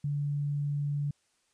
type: tone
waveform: sine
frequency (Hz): 144.5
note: D3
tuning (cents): -28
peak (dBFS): -28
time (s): 0.04-1.11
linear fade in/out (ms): 5
effects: white hiss -72 dBFS RMS until 1.53 s + resampled to 22050 Hz